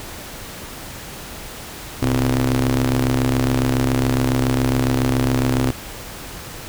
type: ring-modulated tone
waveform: sawtooth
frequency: 67.2 Hz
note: C2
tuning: 47 cents sharp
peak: -9 dBFS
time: 2.02-5.71 s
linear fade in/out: 5 ms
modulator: 188 Hz
effects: pink hiss -34 dBFS RMS until 6.68 s